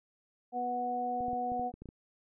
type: harmonic tone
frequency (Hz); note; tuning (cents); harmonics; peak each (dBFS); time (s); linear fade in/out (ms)
245.6; B3; -9; 1 / 2 / 3; -40 / -40 / -32; 0.52-1.72; 50
type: clicks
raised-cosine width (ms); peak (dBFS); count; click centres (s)
3; -33; 9; 1.207 / 1.283 / 1.332 / 1.519 / 1.596 / 1.74 / 1.82 / 1.857 / 1.889
effects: none